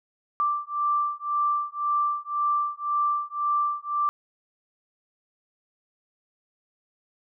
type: beating tone pair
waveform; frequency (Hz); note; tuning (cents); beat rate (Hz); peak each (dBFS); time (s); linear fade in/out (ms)
sine; 1174.7 / 1176.6; D6 / D6; 0 / +3; 1.9; -26; 0.4-4.09; 0
effects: none